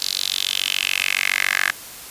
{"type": "tone with high-pass filter sweep", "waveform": "10% pulse", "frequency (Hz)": 47.1, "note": "F#1", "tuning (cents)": 32, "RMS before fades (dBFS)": -22, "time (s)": [0, 1.71], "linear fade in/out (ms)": 10, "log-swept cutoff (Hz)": [4400, 1700], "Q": 3.9, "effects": ["white hiss -37 dBFS RMS until 2.1 s", "resampled to 32000 Hz"]}